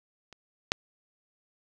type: clicks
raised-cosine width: 0.2 ms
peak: -30 / -6 dBFS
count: 2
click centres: 0.327 / 0.719 s
effects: none